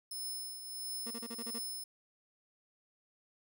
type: tone with tremolo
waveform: 15% pulse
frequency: 5230 Hz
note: E8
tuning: 15 cents flat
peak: -32 dBFS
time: 0.11-1.84 s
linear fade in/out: 5 ms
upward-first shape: triangle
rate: 1.5 Hz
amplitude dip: 60%
type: tone bursts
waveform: 30% pulse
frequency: 232.7 Hz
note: A#3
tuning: 3 cents flat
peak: -39 dBFS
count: 7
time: 1.06-1.589 s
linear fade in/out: 10 ms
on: 49 ms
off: 31 ms
effects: 12-bit